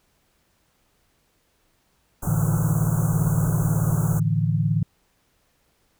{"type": "band-stop noise", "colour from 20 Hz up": "pink", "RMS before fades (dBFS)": -31, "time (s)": [2.22, 4.2], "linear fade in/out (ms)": 10, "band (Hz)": [1500, 6400], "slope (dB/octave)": 96}
{"type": "chord", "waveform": "sine", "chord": "A suspended fourth", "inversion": "none", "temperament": "equal", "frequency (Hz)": [110, 146.83, 164.81], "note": ["A2", "D3", "E3"], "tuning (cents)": [0, 0, 0], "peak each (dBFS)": -23, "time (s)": [2.27, 4.83], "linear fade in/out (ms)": 5}
{"effects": ["pink hiss -66 dBFS RMS until 5.99 s"]}